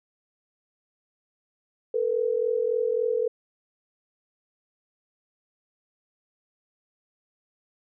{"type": "tone pair together", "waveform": "sine", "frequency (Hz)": [445.6, 489.2], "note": ["A4", "B4"], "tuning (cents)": [22, -16], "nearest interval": "major second", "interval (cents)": 162, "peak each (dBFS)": -25, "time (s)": [1.94, 3.28], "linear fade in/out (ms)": 5, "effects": []}